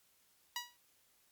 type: tone with exponential decay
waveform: 10% pulse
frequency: 968 Hz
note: B5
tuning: 35 cents flat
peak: -26 dBFS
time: 0.56-0.77 s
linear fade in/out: 2 ms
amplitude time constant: 44 ms
effects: white hiss -71 dBFS RMS until 1.31 s + MP3 96 kbps

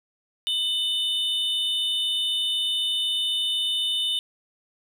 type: tone pair together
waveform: triangle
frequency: 2990 / 3624 Hz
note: F#7 / A#7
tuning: +17 / -50 cents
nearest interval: minor third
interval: 333 cents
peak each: -24 dBFS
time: 0.47-4.19 s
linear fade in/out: 0 ms
effects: none

